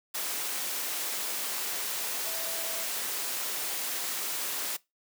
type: tone in noise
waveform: sine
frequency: 659.3 Hz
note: E5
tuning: in tune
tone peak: -42 dBFS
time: 2.25-2.84 s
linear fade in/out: 10 ms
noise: white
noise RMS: -33 dBFS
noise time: 0.14-4.77 s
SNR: -12 dB
effects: noise-tail reverb RT60 0.2 s tail -21 dB re dry + high-pass 300 Hz 12 dB/octave